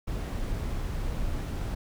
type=noise; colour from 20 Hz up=brown; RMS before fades=-31 dBFS; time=0.07-1.75 s; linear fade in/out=10 ms; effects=none